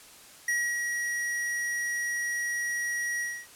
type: tone with ADSR envelope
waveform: square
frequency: 1910 Hz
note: A#6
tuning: 42 cents sharp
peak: -25 dBFS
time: 0.48-3.47 s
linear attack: 4 ms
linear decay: 270 ms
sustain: -4 dB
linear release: 260 ms
effects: white hiss -51 dBFS RMS until 3.55 s + low-pass 12000 Hz 12 dB/octave

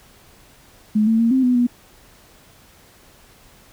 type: tone with pitch steps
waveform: sine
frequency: 213.3 / 224.3 / 230.5 / 262.1 / 249.1 / 242.8 Hz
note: G#3 / A3 / A#3 / C4 / B3 / B3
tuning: +46 / +34 / -19 / +3 / +15 / -29 cents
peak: -13 dBFS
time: 0.95-1.67 s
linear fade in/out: 10 ms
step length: 120 ms
effects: pink hiss -50 dBFS RMS until 3.72 s

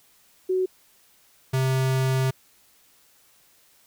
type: tone pair in turn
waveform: sine / square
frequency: 372 / 131.52 Hz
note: F#4 / C3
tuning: +9 / +9 cents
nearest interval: octave + tritone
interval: 1800 cents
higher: first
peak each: -20 / -21 dBFS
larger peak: first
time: 0.49-0.66 / 1.53-2.31 s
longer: second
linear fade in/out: 10 ms
effects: white hiss -59 dBFS RMS until 3.86 s

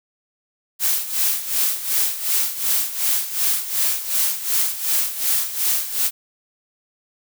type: noise with tremolo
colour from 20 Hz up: blue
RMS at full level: -18 dBFS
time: 0.79-6.11 s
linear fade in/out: 50 ms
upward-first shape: sine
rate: 2.7 Hz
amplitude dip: 75%
effects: none

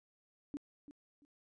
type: tone with echo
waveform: sine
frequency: 288.6 Hz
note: D4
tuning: 30 cents flat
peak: -37 dBFS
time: 0.54-0.57 s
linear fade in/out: 0 ms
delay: 340 ms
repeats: 2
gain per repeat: -13 dB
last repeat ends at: 1.25 s
effects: resampled to 22050 Hz

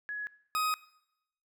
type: tone pair in turn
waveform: sine / 40% pulse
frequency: 1683 / 1256.5 Hz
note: G#6 / D#6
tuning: +23 / +17 cents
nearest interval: perfect fourth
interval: 506 cents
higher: first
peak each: -34 / -27 dBFS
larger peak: second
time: 0.09-0.27 / 0.55-0.74 s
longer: second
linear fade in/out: 0 ms
effects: noise-tail reverb RT60 0.8 s tail -20 dB re dry

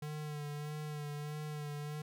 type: tone with vibrato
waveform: square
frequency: 149.2 Hz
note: D3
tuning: 28 cents sharp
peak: -40 dBFS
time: 0.02-2.02 s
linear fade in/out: 5 ms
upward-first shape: sine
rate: 1.6 Hz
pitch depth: 31 cents each way
effects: none

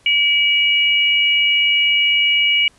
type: tone pair together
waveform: sine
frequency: 2300 / 2898 Hz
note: D7 / F#7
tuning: -37 / -37 cents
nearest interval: major third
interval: 400 cents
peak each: -15 dBFS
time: 0.06-2.68 s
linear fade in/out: 2 ms
effects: pink hiss -53 dBFS RMS until 2.78 s + resampled to 24000 Hz

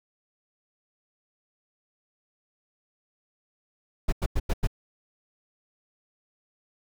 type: noise bursts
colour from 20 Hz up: brown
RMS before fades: -22 dBFS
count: 5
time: 4.08-4.673 s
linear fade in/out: 10 ms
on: 45 ms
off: 92 ms
effects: none

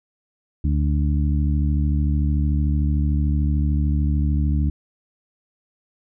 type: harmonic tone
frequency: 73.42 Hz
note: D2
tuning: in tune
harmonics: 1 / 2 / 3 / 4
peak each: -18 / -24 / -28 / -30 dBFS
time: 0.64-4.7 s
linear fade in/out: 5 ms
effects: none

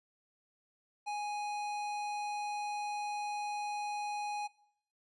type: tone with tanh clipping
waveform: sine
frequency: 830 Hz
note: G#5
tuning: 1 cent flat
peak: -37 dBFS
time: 1.06-4.48 s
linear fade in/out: 20 ms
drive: 18 dB
effects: noise-tail reverb RT60 0.7 s tail -21 dB re dry + resampled to 24000 Hz

